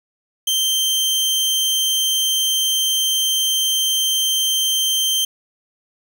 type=tone; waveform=sawtooth; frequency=3136 Hz; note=G7; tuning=in tune; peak=-13 dBFS; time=0.47-5.25 s; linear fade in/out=5 ms; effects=none